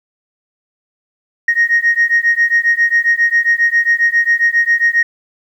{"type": "beating tone pair", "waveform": "sine", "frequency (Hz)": [1864.7, 1872.1], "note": ["A#6", "A#6"], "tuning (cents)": [0, 7], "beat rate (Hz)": 7.4, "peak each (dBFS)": -12, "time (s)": [1.48, 5.03], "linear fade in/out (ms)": 5, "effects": ["tanh soft clip ceiling -4 dBFS", "8-bit"]}